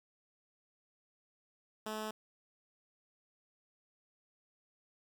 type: tone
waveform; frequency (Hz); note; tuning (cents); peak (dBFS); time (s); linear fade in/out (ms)
10% pulse; 216; A3; -32; -30; 1.86-2.11; 5
effects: 11-bit

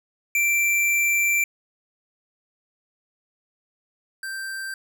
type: tone pair in turn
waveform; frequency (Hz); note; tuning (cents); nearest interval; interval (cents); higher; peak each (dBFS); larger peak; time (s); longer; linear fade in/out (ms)
square; 2349 / 1567.8; D7 / G6; 0 / 0; perfect fifth; 700; first; -19 / -30; first; 0.35-1.44 / 4.23-4.74; first; 2
effects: none

